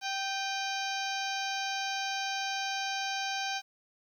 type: harmonic tone with a mistuned harmonic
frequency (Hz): 780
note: G5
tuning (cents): -9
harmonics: 1 / 2 / 3 / 4 / 5 / 6 / 7 / 8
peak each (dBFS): -35 / -38 / -40 / -41 / -42 / -43 / -43 / -44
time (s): 0.01-3.62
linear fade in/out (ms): 50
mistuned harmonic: 3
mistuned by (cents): +63
effects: 10-bit